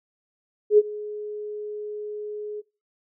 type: tone with ADSR envelope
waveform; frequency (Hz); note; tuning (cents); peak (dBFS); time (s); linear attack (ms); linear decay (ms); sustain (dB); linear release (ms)
sine; 420; G#4; +19; -9; 0.7-2.62; 80; 39; -21; 27
effects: noise-tail reverb RT60 0.4 s tail -26 dB re dry